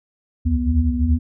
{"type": "tone cluster", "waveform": "sine", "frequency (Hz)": [68.5, 77.4, 80.4, 244.1], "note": ["C#2", "D#2", "E2", "B3"], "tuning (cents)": [-20, -9, -43, -20], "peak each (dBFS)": -21, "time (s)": [0.45, 1.19], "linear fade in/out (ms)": 20, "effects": []}